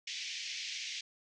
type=band-pass noise; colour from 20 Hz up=pink; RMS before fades=-41 dBFS; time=0.07-1.01 s; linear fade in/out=5 ms; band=2100 to 6400 Hz; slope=48 dB/octave; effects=none